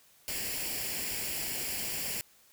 white noise with comb filter, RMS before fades -35 dBFS, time 0.28-2.21 s, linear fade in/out 0 ms, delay 0.4 ms, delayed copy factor +0.65, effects white hiss -62 dBFS RMS until 2.52 s

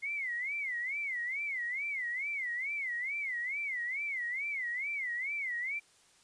sine tone with vibrato, 2104 Hz, C7, 9 cents sharp, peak -33 dBFS, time 0.02-5.8 s, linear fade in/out 20 ms, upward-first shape sine, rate 2.3 Hz, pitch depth 190 cents each way, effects white hiss -64 dBFS RMS until 6.23 s + resampled to 22050 Hz

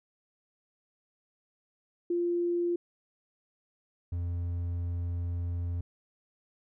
sine / triangle tone pair in turn, 347.1 / 86.78 Hz, F4 / F2, -11 / -10 cents, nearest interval 2 octaves, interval 2399 cents, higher first, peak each -26 / -28 dBFS, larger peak first, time 2.1-2.76 / 4.12-5.81 s, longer second, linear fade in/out 5 ms, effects none

